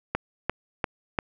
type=click train; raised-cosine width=0.5 ms; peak=-9 dBFS; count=4; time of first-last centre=0.15-1.188 s; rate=2.89 Hz; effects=none